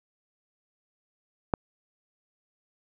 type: click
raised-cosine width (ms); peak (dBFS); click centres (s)
1; -9; 1.538
effects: none